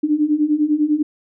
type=beating tone pair; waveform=sine; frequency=293.8 / 303.8 Hz; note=D4 / D#4; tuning=+1 / -41 cents; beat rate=10 Hz; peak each=-19 / -16 dBFS; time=0.03-1.03 s; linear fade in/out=10 ms; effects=none